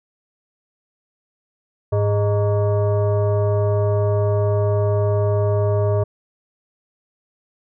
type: tone with frequency modulation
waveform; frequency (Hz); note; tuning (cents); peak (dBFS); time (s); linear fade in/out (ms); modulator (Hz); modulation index
sine; 103.83; G#2; 0; -15; 1.92-6.04; 10; 516; 0.94
effects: none